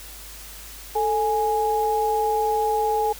sine tone pair together, 440.7 / 832 Hz, A4 / G#5, +3 / +3 cents, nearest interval major seventh, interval 1100 cents, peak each -23 / -21 dBFS, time 0.95-3.13 s, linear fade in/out 10 ms, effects added 50 Hz sine -43 dBFS peak until 3.19 s + white hiss -41 dBFS RMS until 3.19 s

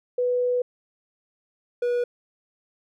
sine / triangle tone pair in turn, 493.9 / 485.1 Hz, B4 / B4, 0 / -31 cents, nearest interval unison, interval 31 cents, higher first, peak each -20 / -19 dBFS, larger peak second, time 0.18-0.62 / 1.82-2.04 s, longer first, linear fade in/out 5 ms, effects none

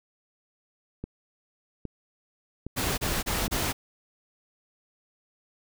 click train, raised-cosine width 3 ms, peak -21 dBFS, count 4, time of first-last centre 1.04-3.479 s, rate 1.23 Hz
pink noise bursts, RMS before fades -28 dBFS, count 4, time 2.76-3.73 s, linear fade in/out 20 ms, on 220 ms, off 30 ms
effects none

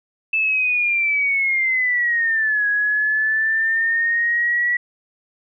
sine linear two-way sweep, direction down then up, 2637 to 1661.2 to 1944 Hz, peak -16 dBFS, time 0.33-4.77 s, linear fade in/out 5 ms, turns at 2.67 s, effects none

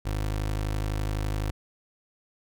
25% pulse tone, 51.91 Hz, G#1, in tune, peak -23 dBFS, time 0.05-1.51 s, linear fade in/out 10 ms, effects none

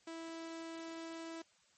sawtooth tone, 328.4 Hz, E4, 6 cents flat, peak -40 dBFS, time 0.07-1.42 s, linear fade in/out 5 ms, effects white hiss -70 dBFS RMS until 1.77 s + MP3 32 kbps

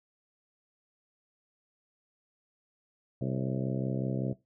harmonic tone with a mistuned harmonic, 65.3 Hz, C2, 3 cents flat, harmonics 2 / 3 / 4 / 5 / 6 / 7 / 8 / 9 / 10, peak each -32 / -36 / -38 / -40 / -42 / -43 / -44 / -45 / -46 dBFS, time 3.21-4.33 s, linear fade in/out 5 ms, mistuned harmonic 9, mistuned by -62 cents, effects noise-tail reverb RT60 0.2 s tail -17 dB re dry

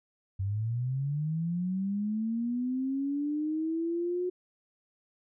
sine linear sweep, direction up, 93.9 to 364.5 Hz, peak -28 dBFS, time 0.39-4.3 s, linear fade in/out 10 ms, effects none

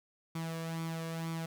sawtooth tone with flanger, 163.9 Hz, E3, 10 cents flat, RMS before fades -38 dBFS, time 0.35-1.46 s, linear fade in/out 5 ms, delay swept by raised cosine 0.87 to 1.8 ms, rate 2.1 Hz, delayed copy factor +0.55, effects none

